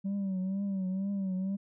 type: tone with vibrato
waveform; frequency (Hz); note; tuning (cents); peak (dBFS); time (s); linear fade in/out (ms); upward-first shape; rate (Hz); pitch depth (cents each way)
sine; 192.7; G3; -29; -27; 0.04-1.57; 20; triangle; 2.1; 82
effects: tanh soft clip ceiling -29 dBFS